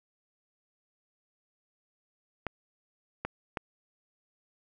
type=clicks; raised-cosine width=0.5 ms; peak=-17 dBFS; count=3; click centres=2.467 / 3.25 / 3.572 s; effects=none